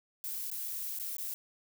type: noise with dropouts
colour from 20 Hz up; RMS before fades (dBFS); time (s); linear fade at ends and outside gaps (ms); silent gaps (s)
violet; -38; 0.24-1.34; 0; 0.501-0.515 / 0.988-0.998 / 1.167-1.183
effects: none